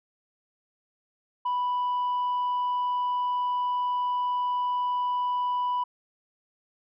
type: tone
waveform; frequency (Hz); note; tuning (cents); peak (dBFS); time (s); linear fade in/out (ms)
sine; 987.8; B5; 0; -22; 1.45-5.84; 10
effects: tanh soft clip ceiling -23 dBFS